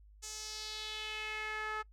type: tone with band-pass filter sweep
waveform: sawtooth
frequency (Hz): 430.7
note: A4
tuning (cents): -37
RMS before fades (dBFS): -41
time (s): 0.22-1.83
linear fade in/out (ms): 20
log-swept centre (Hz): 7000 to 1400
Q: 2.6
effects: noise-tail reverb RT60 0.1 s tail -24 dB re dry + added 51 Hz sine -56 dBFS peak until 1.92 s